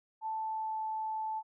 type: tone with pitch glide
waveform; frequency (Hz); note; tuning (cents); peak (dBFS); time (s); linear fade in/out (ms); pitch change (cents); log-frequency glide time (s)
sine; 880 to 874.4; A5 to A5; 0 to -11; -33; 0.21-1.43; 50; -11; 0.35-0.83
effects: none